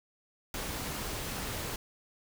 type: noise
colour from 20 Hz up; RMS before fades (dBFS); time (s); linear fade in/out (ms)
pink; -37; 0.54-1.76; 2
effects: none